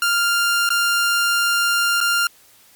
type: tone with dropouts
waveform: sawtooth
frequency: 1396.9 Hz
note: F6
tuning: in tune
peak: -12 dBFS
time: 0.02-2.27 s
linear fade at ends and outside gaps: 2 ms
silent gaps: 0.691-0.703 / 2.005-2.011 s
effects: white hiss -51 dBFS RMS until 2.75 s + MP3 96 kbps